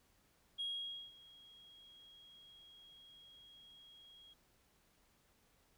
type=tone with ADSR envelope; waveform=sine; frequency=3285 Hz; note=G#7; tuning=20 cents flat; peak=-36 dBFS; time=0.58-4.34 s; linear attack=23 ms; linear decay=510 ms; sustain=-22 dB; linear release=14 ms; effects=tanh soft clip ceiling -35 dBFS + pink hiss -73 dBFS RMS until 5.77 s